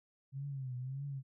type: tone with vibrato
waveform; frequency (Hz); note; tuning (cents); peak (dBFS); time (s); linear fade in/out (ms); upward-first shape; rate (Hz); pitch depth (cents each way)
sine; 132.9; C3; +27; -38; 0.32-1.23; 50; triangle; 1.7; 130
effects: none